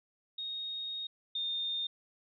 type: tone pair in turn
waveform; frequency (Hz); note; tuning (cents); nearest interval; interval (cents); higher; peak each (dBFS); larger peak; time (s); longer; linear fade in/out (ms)
sine; 3729 / 3642; A#7 / A#7; 0 / -41; unison; 41; first; -36 / -32; second; 0.38-1.07 / 1.35-1.87; first; 5
effects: none